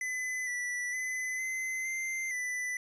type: tone with pitch steps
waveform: square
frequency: 2014 / 1965 / 2019 / 2051 / 2084 / 1991 Hz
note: B6 / B6 / B6 / C7 / C7 / B6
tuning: +33 / -9 / +38 / -35 / -7 / +14 cents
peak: -33 dBFS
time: 0.01-2.77 s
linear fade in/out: 2 ms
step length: 460 ms
effects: resampled to 22050 Hz